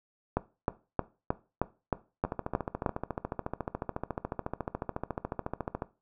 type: two click trains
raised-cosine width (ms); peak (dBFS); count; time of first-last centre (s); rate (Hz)
1; -18 / -12; 51 / 9; 2.25-5.821 / 0.37-2.862; 14 / 3.21
effects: noise-tail reverb RT60 0.3 s tail -17 dB re dry